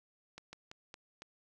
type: slowing click train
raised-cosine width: 0.2 ms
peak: -30 dBFS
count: 5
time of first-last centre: 0.38-1.221 s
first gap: 150 ms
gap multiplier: 1.23
effects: none